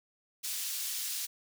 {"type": "high-pass noise", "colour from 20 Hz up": "pink", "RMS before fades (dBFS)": -36, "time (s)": [0.43, 1.27], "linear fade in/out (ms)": 20, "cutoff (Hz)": 4300, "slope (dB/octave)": 12, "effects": []}